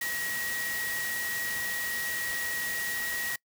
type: tone in noise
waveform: sine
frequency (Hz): 1904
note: A#6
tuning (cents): +36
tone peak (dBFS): -32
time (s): 0.01-3.36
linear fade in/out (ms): 5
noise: white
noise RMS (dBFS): -36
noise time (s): 0.01-3.36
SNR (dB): +1
effects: noise-tail reverb RT60 0.1 s tail -24 dB re dry